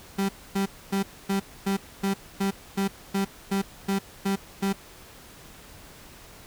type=tone bursts; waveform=35% pulse; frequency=196 Hz; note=G3; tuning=in tune; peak=-21 dBFS; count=13; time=0.18-4.73 s; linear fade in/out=10 ms; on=110 ms; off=260 ms; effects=pink hiss -48 dBFS RMS until 6.46 s